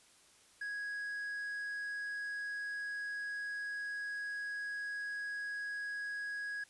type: tone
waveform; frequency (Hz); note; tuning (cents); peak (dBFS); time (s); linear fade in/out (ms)
triangle; 1659; G#6; -2; -36; 0.61-6.64; 5
effects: white hiss -64 dBFS RMS until 6.69 s + resampled to 24000 Hz